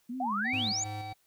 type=tone with vibrato; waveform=sine; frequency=230 Hz; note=A#3; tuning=23 cents flat; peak=-34 dBFS; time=0.09-0.73 s; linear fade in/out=10 ms; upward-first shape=sine; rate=2.7 Hz; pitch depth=220 cents each way
type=exponential sweep; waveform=sine; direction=up; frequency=698.5 to 7200 Hz; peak=-29 dBFS; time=0.2-0.84 s; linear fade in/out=5 ms
type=harmonic tone; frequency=764 Hz; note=G5; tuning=45 cents flat; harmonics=1 / 3 / 5 / 6; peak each=-39 / -49 / -53 / -55 dBFS; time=0.44-1.14 s; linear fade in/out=20 ms
type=tone with tremolo; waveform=square; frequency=104 Hz; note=G#2; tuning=3 cents sharp; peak=-38 dBFS; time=0.53-1.13 s; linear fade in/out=5 ms; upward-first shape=square; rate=3.1 Hz; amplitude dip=45%
effects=white hiss -70 dBFS RMS until 1.26 s